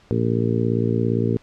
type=harmonic tone; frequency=57.5 Hz; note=A#1; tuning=23 cents flat; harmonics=2 / 3 / 4 / 5 / 6 / 7 / 8; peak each=-22 / -27 / -24 / -28 / -29 / -26 / -28 dBFS; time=0.11-1.37 s; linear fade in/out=0 ms; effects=pink hiss -54 dBFS RMS until 1.42 s + low-pass 5000 Hz 12 dB/octave